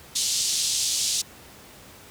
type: band-pass noise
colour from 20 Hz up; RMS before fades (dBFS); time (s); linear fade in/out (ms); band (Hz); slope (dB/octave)
white; -25; 0.15-1.22; 10; 3500 to 8000; 24
effects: pink hiss -47 dBFS RMS until 2.1 s + high-pass 60 Hz 12 dB/octave